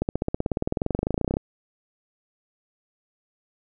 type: accelerating click train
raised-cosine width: 2 ms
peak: -10 dBFS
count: 30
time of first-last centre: 0.02-1.369 s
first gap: 69 ms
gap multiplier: 0.97
effects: none